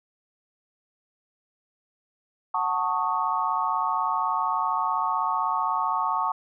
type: chord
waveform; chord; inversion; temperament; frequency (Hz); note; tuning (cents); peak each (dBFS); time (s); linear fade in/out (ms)
sine; D# half-diminished seventh; first; equal with one note detuned; 740 / 892.3 / 1108.7 / 1244.5; F#5 / A5 / C#6 / D#6; 0 / +24 / 0 / 0; -31 / -27 / -26 / -31; 2.54-6.32; 5
effects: none